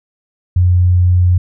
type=tone; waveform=sine; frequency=89.6 Hz; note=F2; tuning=45 cents sharp; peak=-7 dBFS; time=0.56-1.38 s; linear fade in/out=5 ms; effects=none